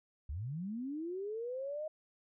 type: linear sweep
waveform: sine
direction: up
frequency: 61.74 to 630 Hz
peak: -37 dBFS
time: 0.29-1.88 s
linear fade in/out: 5 ms
effects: none